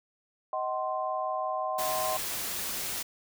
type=chord; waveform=sine; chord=C diminished; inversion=first; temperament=just; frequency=627.9 / 753.5 / 1046.5 Hz; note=Eb5 / Gb5 / C6; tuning=+16 / +31 / 0 cents; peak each=-33 dBFS; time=0.53-2.17 s; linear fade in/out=2 ms
type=noise; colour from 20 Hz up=white; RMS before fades=-34 dBFS; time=1.78-3.03 s; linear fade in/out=10 ms
effects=none